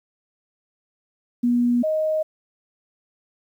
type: tone pair in turn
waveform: sine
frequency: 241.8 / 624.6 Hz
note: B3 / D#5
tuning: -36 / +7 cents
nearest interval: octave + major third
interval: 1643 cents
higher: second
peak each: -16 / -19 dBFS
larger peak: first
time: 1.43-1.83 / 1.83-2.23 s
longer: neither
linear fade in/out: 10 ms
effects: 9-bit